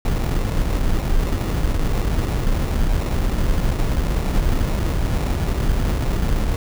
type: noise with sample-and-hold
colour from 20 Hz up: brown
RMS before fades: -19 dBFS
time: 0.05-6.56 s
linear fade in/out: 2 ms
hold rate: 1575 Hz
effects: none